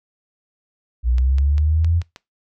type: linear sweep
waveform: sine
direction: up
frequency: 58.27 to 87 Hz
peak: -14 dBFS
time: 1.03-2.03 s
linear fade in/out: 50 ms
type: clicks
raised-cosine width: 0.2 ms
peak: -19 dBFS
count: 6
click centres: 1.183 / 1.384 / 1.581 / 1.846 / 2.017 / 2.161 s
effects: noise-tail reverb RT60 0.2 s tail -21 dB re dry